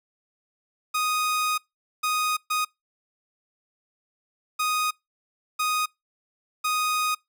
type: tone bursts at uneven times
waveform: sawtooth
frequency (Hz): 1244.5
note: D#6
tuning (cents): 0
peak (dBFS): -19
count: 6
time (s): 0.94-1.58 / 2.03-2.37 / 2.5-2.65 / 4.59-4.91 / 5.59-5.86 / 6.64-7.15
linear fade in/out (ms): 10
effects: noise-tail reverb RT60 0.2 s tail -26 dB re dry